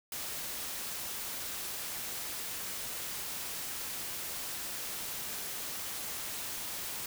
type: noise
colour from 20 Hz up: white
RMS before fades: -39 dBFS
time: 0.12-7.06 s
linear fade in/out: 2 ms
effects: none